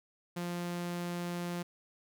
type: tone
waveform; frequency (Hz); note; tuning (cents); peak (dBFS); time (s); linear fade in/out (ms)
sawtooth; 174.61; F3; 0; -31; 0.36-1.63; 10
effects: none